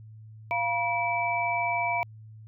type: tone cluster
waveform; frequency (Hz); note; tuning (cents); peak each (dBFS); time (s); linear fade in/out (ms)
sine; 694 / 960 / 2310; F5 / B5 / D7; -11 / -49 / -29; -29; 0.51-2.03; 0
effects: added 109 Hz sine -44 dBFS peak until 2.47 s

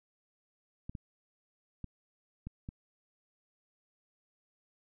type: clicks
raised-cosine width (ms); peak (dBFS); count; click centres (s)
5; -28; 5; 0.895 / 0.952 / 1.843 / 2.47 / 2.689
effects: none

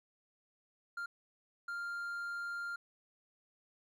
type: tone bursts at uneven times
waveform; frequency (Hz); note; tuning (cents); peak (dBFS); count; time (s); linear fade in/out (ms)
triangle; 1396.9; F6; 0; -36; 2; 0.97-1.06 / 1.68-2.76; 5
effects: none

